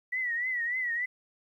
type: tone with vibrato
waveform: sine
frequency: 1948 Hz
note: B6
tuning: 24 cents flat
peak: -28 dBFS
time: 0.12-1.06 s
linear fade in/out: 10 ms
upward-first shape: triangle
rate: 3.4 Hz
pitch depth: 110 cents each way
effects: 11-bit